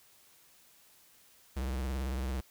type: tone with vibrato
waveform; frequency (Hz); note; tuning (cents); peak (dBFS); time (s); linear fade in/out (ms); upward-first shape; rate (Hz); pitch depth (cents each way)
square; 65.4; C2; 0; -33; 1.56-2.41; 10; triangle; 18; 130
effects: white hiss -62 dBFS RMS until 2.5 s